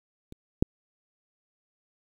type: clicks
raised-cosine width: 3 ms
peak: -30 / -7 dBFS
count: 2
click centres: 0.324 / 0.625 s
effects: 8-bit